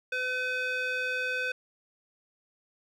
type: tone with band-pass filter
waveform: square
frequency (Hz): 506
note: B4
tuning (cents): +42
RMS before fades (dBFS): -31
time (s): 0.12-1.52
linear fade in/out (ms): 5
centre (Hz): 2000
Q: 3.6
effects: none